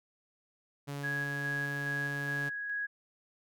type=tone; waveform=sawtooth; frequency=142.2 Hz; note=C#3; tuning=45 cents sharp; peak=-33 dBFS; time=0.87-2.5 s; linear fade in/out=20 ms
type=tone with tremolo; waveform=sine; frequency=1661.2 Hz; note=G#6; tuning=in tune; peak=-32 dBFS; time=1.03-2.87 s; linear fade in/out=20 ms; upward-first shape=square; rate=2.4 Hz; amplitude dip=30%
effects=none